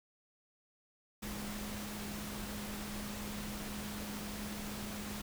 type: tone in noise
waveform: sine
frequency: 207.7 Hz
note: G#3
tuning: in tune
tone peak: -43 dBFS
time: 1.22-5.22 s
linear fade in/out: 10 ms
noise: pink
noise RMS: -44 dBFS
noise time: 1.22-5.22 s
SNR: -2 dB
effects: none